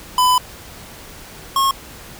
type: tone pair in turn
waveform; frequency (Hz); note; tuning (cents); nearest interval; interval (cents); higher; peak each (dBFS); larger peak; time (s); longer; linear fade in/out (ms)
square; 1002 / 1085; B5 / C#6; +25 / -37; minor second; 138; second; -12 / -14; first; 0.18-0.38 / 1.56-1.71; first; 2
effects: pink hiss -38 dBFS RMS until 2.19 s